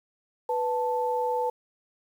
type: tone pair together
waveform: sine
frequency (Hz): 493.9 / 880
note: B4 / A5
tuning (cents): 0 / 0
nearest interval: minor seventh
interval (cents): 1000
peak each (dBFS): -27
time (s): 0.49-1.5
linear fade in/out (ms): 5
effects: 9-bit